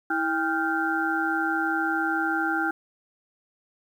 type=tone cluster; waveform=sine; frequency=325.4 / 799 / 1397 / 1550 Hz; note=E4 / G5 / F6 / G6; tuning=-22 / +33 / 0 / -20 cents; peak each=-28 / -29 / -27 / -30 dBFS; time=0.1-2.71 s; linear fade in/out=5 ms; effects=9-bit